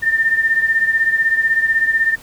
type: beating tone pair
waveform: sine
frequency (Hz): 1800 / 1816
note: A6 / A#6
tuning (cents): +39 / -46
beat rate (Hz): 16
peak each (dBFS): -14 / -19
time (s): 0.02-2.16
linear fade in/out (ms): 20
effects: pink hiss -42 dBFS RMS until 2.22 s

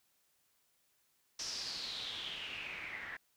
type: noise with low-pass filter sweep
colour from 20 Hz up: white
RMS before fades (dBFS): -43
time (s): 1.39-3.17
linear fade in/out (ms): 5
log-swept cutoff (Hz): 5700 to 1800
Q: 6.5
effects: white hiss -75 dBFS RMS until 3.36 s

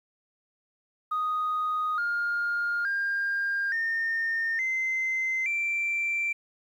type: tone with pitch steps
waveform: sine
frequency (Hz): 1244.5 / 1413.1 / 1604.6 / 1822.1 / 2069 / 2349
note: D#6 / F6 / G6 / A#6 / C7 / D7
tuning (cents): 0 / +20 / +40 / -40 / -20 / 0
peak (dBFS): -24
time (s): 1.11-6.33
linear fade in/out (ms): 10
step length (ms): 870
effects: tanh soft clip ceiling -22 dBFS + 10-bit

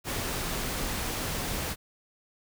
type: noise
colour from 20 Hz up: pink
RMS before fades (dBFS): -32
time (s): 0.04-1.76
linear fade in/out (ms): 50
effects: none

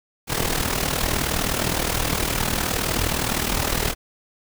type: noise with amplitude modulation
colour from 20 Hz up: pink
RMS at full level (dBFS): -20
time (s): 0.27-3.95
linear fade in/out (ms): 50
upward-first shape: sine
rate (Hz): 39.4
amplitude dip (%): 70
effects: none

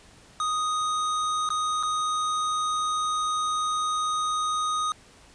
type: tone with dropouts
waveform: square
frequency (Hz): 1244.5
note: D#6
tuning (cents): 0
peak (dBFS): -25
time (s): 0.4-4.92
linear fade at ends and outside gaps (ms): 1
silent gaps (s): 1.49-1.503 / 1.828-1.833
effects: pink hiss -53 dBFS RMS until 5.34 s + resampled to 22050 Hz

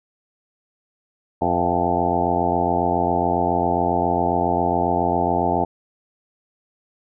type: harmonic tone with a mistuned harmonic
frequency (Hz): 87.31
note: F2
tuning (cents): 0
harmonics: 1 / 2 / 3 / 4 / 5 / 6 / 7 / 8 / 9 / 10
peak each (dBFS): -30 / -28 / -27 / -27 / -28 / -30 / -28 / -24 / -24 / -25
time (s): 1.41-5.65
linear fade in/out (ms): 10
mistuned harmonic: 7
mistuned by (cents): +65
effects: none

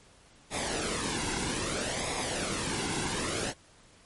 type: noise with flanger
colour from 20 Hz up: pink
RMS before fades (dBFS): -32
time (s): 0.5-3.54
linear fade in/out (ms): 50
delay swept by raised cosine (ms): 0.67 to 1.67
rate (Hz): 0.62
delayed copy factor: -0.6
effects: pink hiss -58 dBFS RMS until 4.05 s + MP3 48 kbps

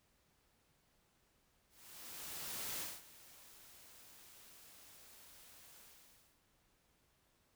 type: noise with ADSR envelope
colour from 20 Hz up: white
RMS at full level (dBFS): -42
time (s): 1.69-6.41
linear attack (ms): 1100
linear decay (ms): 220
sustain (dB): -18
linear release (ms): 610
effects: pink hiss -75 dBFS RMS until 7.55 s

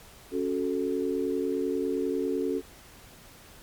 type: chord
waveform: sine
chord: F# minor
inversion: second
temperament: equal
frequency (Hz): 277.2 / 370 / 440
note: C#4 / F#4 / A4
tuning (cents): 0 / 0 / 0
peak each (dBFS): -30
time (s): 0.31-2.62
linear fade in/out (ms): 50
effects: pink hiss -51 dBFS RMS until 3.62 s + MP3 96 kbps

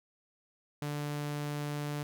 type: tone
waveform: sawtooth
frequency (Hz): 146.83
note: D3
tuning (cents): 0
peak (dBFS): -30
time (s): 0.82-2.03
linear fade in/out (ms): 2
effects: none

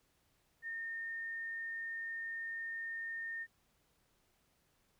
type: tone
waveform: sine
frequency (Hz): 1826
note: A#6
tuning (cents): -36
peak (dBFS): -39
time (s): 0.62-3.47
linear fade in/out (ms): 50
effects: pink hiss -75 dBFS RMS until 4.99 s

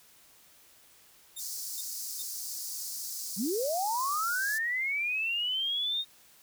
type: tone bursts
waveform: 10% pulse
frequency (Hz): 3656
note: A#7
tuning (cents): -34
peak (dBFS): -31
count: 3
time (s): 1.36-2.229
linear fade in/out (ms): 10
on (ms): 43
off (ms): 370
type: high-pass noise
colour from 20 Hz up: pink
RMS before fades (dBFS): -38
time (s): 1.38-4.59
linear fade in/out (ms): 20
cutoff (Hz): 4700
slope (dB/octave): 48
type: linear sweep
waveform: sine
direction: up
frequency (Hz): 162.9 to 3726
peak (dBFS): -28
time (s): 3.36-6.05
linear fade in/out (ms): 50
effects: white hiss -59 dBFS RMS until 6.42 s

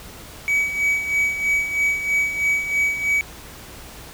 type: tone with tremolo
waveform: triangle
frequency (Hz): 2273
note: C#7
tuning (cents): +43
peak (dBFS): -14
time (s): 0.48-3.21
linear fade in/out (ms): 0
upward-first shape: sine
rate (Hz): 3.1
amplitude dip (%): 65
effects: added 60 Hz sine -48 dBFS peak until 4.13 s + pink hiss -40 dBFS RMS until 4.13 s

